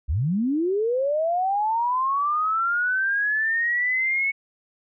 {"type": "linear sweep", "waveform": "sine", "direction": "up", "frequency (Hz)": [58.27, 2217], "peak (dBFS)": -20, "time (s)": [0.08, 4.32], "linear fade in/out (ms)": 20, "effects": []}